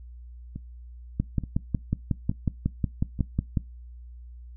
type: two click trains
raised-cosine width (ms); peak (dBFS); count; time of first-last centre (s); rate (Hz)
5; -11 / -22; 14 / 4; 1.2-3.572 / 0.56-3.192; 5.48 / 1.14
effects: noise-tail reverb RT60 0.2 s tail -22 dB re dry + added 60 Hz sine -41 dBFS peak until 4.56 s